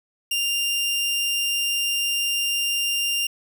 sawtooth tone, 2794 Hz, F7, in tune, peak -18 dBFS, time 0.31-3.27 s, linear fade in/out 5 ms, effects none

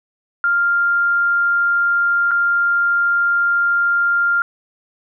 sine tone with dropouts, 1396.9 Hz, F6, in tune, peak -13 dBFS, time 0.44-4.42 s, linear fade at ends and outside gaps 1 ms, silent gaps 2.31-2.315 s, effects none

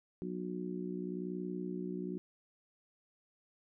harmonic tone, 61 Hz, B1, 21 cents flat, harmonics 3 / 4 / 5 / 6, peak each -40 / -47 / -43 / -42 dBFS, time 0.22-2.18 s, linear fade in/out 0 ms, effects none

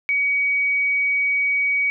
sine tone, 2260 Hz, C#7, 33 cents sharp, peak -17 dBFS, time 0.09-1.9 s, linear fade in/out 0 ms, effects none

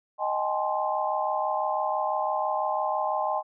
sine chord, Ab major seventh, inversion second, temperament equal with one note detuned, 622.3 / 784 / 850 / 1046.5 Hz, Eb5 / G5 / Ab5 / C6, 0 / 0 / +40 / 0 cents, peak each -30 dBFS, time 0.18-3.43 s, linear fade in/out 50 ms, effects none

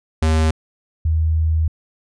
square / sine tone pair in turn, 79.2 / 79.7 Hz, D#2 / D#2, +31 / +42 cents, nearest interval unison, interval 11 cents, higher second, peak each -14 dBFS, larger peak neither, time 0.22-0.51 / 1.05-1.68 s, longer second, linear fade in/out 5 ms, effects resampled to 22050 Hz

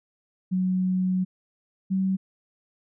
sine tone pair in turn, 185 / 190.31 Hz, F#3 / F#3, 0 / +49 cents, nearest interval unison, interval 49 cents, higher second, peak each -21 dBFS, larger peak neither, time 0.51-1.25 / 1.9-2.17 s, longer first, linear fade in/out 20 ms, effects none

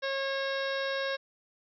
harmonic tone, 544 Hz, C#5, 33 cents flat, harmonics 1 / 2 / 3 / 4 / 5 / 6 / 7 / 8 / 9 / 10, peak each -32 / -40 / -35 / -44 / -45 / -47 / -40 / -51 / -50 / -46 dBFS, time 0.02-1.17 s, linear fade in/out 20 ms, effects none

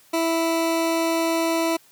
20% pulse tone, 329.6 Hz, E4, in tune, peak -15 dBFS, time 0.13-1.77 s, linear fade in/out 10 ms, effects white hiss -55 dBFS RMS until 1.91 s + high-pass 80 Hz 12 dB/octave

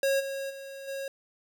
square tone with level steps, 546 Hz, C#5, 26 cents flat, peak -24 / -33 / -40 / -34 dBFS, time 0.03-1.08 s, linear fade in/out 2 ms, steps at 0.19 / 0.49 / 0.87 s, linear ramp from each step 20 ms, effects 10-bit

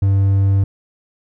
triangle tone, 98 Hz, G2, in tune, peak -9 dBFS, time 0.02-0.64 s, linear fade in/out 5 ms, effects none

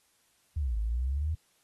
sine exponential two-way sweep, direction down then up, 81.7 to 51.91 to 81.7 Hz, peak -27 dBFS, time 0.56-1.35 s, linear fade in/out 10 ms, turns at 0.78 s, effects white hiss -69 dBFS RMS until 1.63 s + AAC 32 kbps

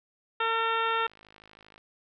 harmonic tone, 453.6 Hz, A#4, 47 cents flat, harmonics 1 / 2 / 3 / 4 / 5 / 6 / 7 / 8, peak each -33 / -31 / -28 / -35 / -41 / -36 / -41 / -39 dBFS, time 0.4-1.07 s, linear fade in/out 5 ms
click train, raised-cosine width 0.3 ms, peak -36 dBFS, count 49, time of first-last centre 0.87-1.779 s, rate 52.8 Hz
effects none

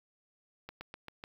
slowing click train, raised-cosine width 0.3 ms, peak -27 dBFS, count 5, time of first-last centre 0.69-1.239 s, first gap 120 ms, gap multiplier 1.09, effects 9-bit

